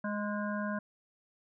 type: harmonic tone with a mistuned harmonic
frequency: 207.7 Hz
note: G#3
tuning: in tune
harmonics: 1 / 3 / 5 / 7 / 8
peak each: -34 / -39 / -41 / -42 / -43 dBFS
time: 0.04-0.79 s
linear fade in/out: 5 ms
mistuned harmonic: 8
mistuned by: -53 cents
effects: none